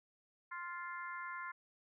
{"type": "harmonic tone", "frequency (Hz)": 349.2, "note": "F4", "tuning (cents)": 0, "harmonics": [3, 4, 5, 6], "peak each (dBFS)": [-45, -47, -49, -51], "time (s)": [0.51, 1.52], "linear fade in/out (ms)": 10, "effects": []}